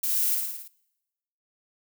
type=noise with echo; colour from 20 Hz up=violet; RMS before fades=-27 dBFS; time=0.03-0.35 s; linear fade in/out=5 ms; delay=55 ms; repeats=6; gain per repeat=-3 dB; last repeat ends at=0.68 s; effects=noise-tail reverb RT60 1.0 s tail -25 dB re dry